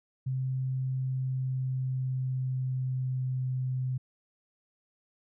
sine tone with pitch glide, 130.6 to 128.65 Hz, C3 to C3, -3 to -29 cents, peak -28 dBFS, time 0.26-3.98 s, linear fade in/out 10 ms, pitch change -26 cents, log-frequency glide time 0.99-3.68 s, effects none

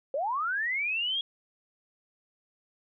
sine linear sweep, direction up, 515 to 3322 Hz, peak -27 dBFS, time 0.14-1.21 s, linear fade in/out 2 ms, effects none

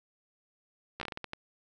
slowing click train, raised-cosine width 0.3 ms, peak -21 dBFS, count 9, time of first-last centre 1-1.334 s, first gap 13 ms, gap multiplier 1.32, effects none

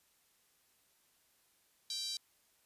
5% pulse tone with high-pass filter, 784 Hz, G5, in tune, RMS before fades -40 dBFS, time 1.9-2.17 s, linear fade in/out 2 ms, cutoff 4200 Hz, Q 6.2, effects white hiss -72 dBFS RMS until 2.65 s + resampled to 32000 Hz

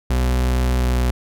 40% pulse tone with pitch glide, 62.5 to 61.89 Hz, B1 to B1, +21 to +4 cents, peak -15 dBFS, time 0.1-1.11 s, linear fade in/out 5 ms, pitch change -17 cents, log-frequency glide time 0.78-0.84 s, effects none

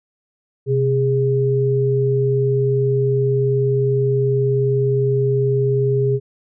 sine tone pair together, 129.17 / 410.1 Hz, C3 / G#4, -22 / -22 cents, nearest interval octave + minor sixth, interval 2000 cents, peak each -17 dBFS, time 0.66-6.2 s, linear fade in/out 50 ms, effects none

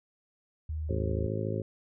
sine tone, 77.78 Hz, D#2, in tune, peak -31 dBFS, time 0.69-1.27 s, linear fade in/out 5 ms
harmonic tone, 53.6 Hz, A1, 45 cents flat, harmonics 2 / 3 / 4 / 5 / 6 / 7 / 8 / 9 / 10, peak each -33 / -38 / -39 / -42 / -42 / -37 / -39 / -47 / -39 dBFS, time 0.89-1.62 s, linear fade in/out 5 ms
effects none

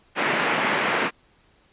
white band-pass noise, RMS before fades -23 dBFS, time 0.15-1.11 s, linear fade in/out 50 ms, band 160 to 2400 Hz, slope 24 dB/octave, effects pink hiss -60 dBFS RMS until 1.72 s + resampled to 8000 Hz

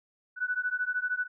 sine beating tone pair, 1480 / 1493 Hz, F#6 / F#6, 0 / +15 cents, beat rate 13 Hz, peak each -31 dBFS, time 0.36-1.28 s, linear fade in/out 50 ms, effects none

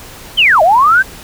sine linear two-way sweep, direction down then up, 3200 to 600 to 1603 Hz, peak -5 dBFS, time 0.37-1.03 s, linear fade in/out 20 ms, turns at 0.62 s, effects pink hiss -33 dBFS RMS until 1.23 s

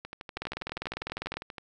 two click trains, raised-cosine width 0.3 ms, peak -17 / -23 dBFS, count 21 / 20, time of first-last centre 0.37-1.37 / 0.05-1.582 s, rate 20 / 12.4 Hz, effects none

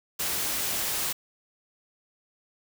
white noise, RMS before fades -29 dBFS, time 0.19-1.13 s, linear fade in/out 10 ms, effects none

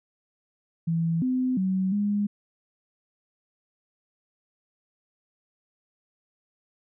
sine tone with pitch steps, 165.4 / 255.4 / 188.5 / 205.1 Hz, E3 / C4 / F#3 / G#3, +6 / -42 / +32 / -21 cents, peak -22 dBFS, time 0.87-2.27 s, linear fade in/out 10 ms, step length 350 ms, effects none

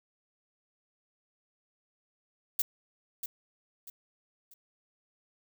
violet noise with echo, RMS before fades -27 dBFS, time 2.59-2.62 s, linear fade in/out 5 ms, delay 640 ms, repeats 3, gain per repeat -9 dB, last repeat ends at 4.54 s, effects none

